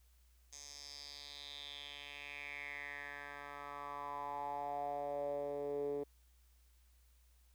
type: tone with band-pass filter sweep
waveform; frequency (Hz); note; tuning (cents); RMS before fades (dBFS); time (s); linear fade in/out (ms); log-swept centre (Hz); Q
10% pulse; 143.5; D3; -40; -44; 0.52-6.04; 10; 6300 to 390; 5.3
effects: added 60 Hz sine -65 dBFS peak until 7.54 s + white hiss -75 dBFS RMS until 7.54 s